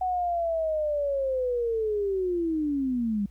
sine linear sweep, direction down, 746 to 196 Hz, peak -24 dBFS, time 0.01-3.26 s, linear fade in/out 5 ms, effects added 60 Hz sine -46 dBFS peak until 3.3 s + pink hiss -67 dBFS RMS until 3.3 s

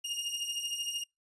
sawtooth beating tone pair, 2832 / 2845 Hz, F7 / F7, +23 / +31 cents, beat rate 13 Hz, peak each -35 / -32 dBFS, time 0.04-1.04 s, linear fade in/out 10 ms, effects noise-tail reverb RT60 0.2 s tail -26 dB re dry + resampled to 24000 Hz

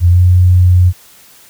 sine tone with pitch glide, 87.31 to 90.18 Hz, F2 to F#2, 0 to -44 cents, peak -4 dBFS, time 0-0.93 s, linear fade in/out 50 ms, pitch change +56 cents, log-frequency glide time 0.1-0.19 s, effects white hiss -42 dBFS RMS until 1.49 s

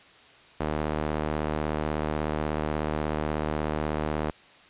sawtooth tone with band-pass filter, 76.4 Hz, D#2, 31 cents flat, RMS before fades -29 dBFS, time 0.6-4.31 s, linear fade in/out 5 ms, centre 630 Hz, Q 0.56, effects white hiss -53 dBFS RMS until 4.69 s + resampled to 8000 Hz

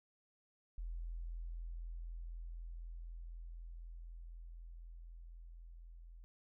sine tone with level ramp, 42 Hz, E1, 33 cents sharp, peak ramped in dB -40 to -52 dBFS, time 0.78-6.24 s, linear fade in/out 0 ms, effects none

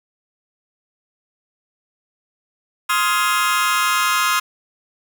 sawtooth chord, F minor seventh, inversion second, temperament just, 1047.7 / 1257.2 / 1396.9 / 1676.3 Hz, C6 / Eb6 / F6 / Ab6, +2 / +18 / 0 / +16 cents, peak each -17 / -16 / -18 / -22 dBFS, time 2.89-4.4 s, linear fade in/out 10 ms, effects none

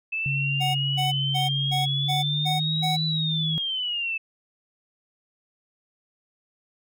sine exponential two-way sweep, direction up then down, 2616 to 3981 to 2616 Hz, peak -25 dBFS, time 0.12-4.18 s, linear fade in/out 10 ms, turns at 3.06 s
sine tone with pitch glide, 138.5 to 158.18 Hz, C#3 to D#3, -1 to +29 cents, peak -25 dBFS, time 0.26-3.58 s, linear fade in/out 0 ms, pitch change +230 cents, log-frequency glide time 1.96-2.71 s
square tone bursts, 742 Hz, F#5, 5 cents sharp, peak -26 dBFS, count 7, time 0.6-2.97 s, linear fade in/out 20 ms, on 150 ms, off 220 ms
effects none

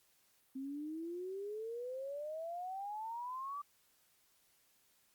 sine exponential sweep, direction up, 261.6 to 1174.7 Hz, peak -40 dBFS, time 0.55-3.62 s, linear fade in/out 10 ms, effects white hiss -72 dBFS RMS until 5.14 s + Opus 48 kbps

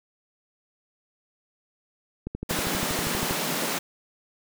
click train, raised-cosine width 3 ms, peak -18 dBFS, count 14, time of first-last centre 2.27-3.31 s, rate 12.5 Hz
pink high-pass noise, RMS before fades -28 dBFS, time 2.49-3.79 s, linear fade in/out 10 ms, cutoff 150 Hz, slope 96 dB/octave
effects none

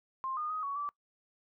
sine tone with pitch steps, 1056 / 1222 / 1255 / 1119 / 1160 Hz, C6 / D#6 / D#6 / C#6 / D6, +16 / -32 / +15 / +16 / -22 cents, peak -33 dBFS, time 0.24-0.89 s, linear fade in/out 0 ms, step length 130 ms, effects noise-tail reverb RT60 0.1 s tail -23 dB re dry

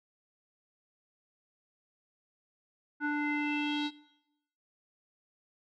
square tone with low-pass filter sweep, 294.8 Hz, D4, 7 cents sharp, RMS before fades -32 dBFS, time 3-3.91 s, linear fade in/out 50 ms, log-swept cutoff 1500 to 3900 Hz, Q 5.6, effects noise-tail reverb RT60 0.9 s tail -20 dB re dry

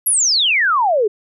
sine exponential sweep, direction down, 11790 to 393.7 Hz, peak -12 dBFS, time 0.06-1.08 s, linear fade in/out 10 ms, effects none

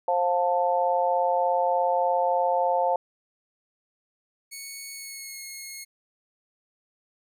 harmonic tone, 176.6 Hz, F3, 20 cents sharp, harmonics 3 / 4 / 5, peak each -25 / -25 / -25 dBFS, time 0.08-2.96 s, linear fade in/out 2 ms
10% pulse tone with pitch glide, 2216 to 2165 Hz, C#7 to C#7, -1 to -41 cents, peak -28 dBFS, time 4.51-5.85 s, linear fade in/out 20 ms, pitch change -40 cents, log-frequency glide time 4.92-5.4 s
effects none

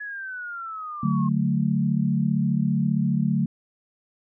sine exponential sweep, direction down, 1700 to 1068 Hz, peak -31 dBFS, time 0-1.29 s, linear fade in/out 10 ms
sine chord, D major, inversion none, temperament equal, 146.83 / 185 / 220 Hz, D3 / F#3 / A3, 0 / 0 / 0 cents, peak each -24 dBFS, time 1.03-3.46 s, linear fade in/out 5 ms
effects none

